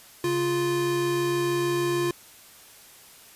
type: tone pair together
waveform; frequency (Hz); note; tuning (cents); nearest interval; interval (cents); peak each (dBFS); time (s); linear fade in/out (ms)
square; 138.58 / 349.2; C#3 / F4; 0 / 0; octave + major third; 1600; -33 / -24; 0.24-2.11; 2
effects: white hiss -50 dBFS RMS until 3.35 s + resampled to 32000 Hz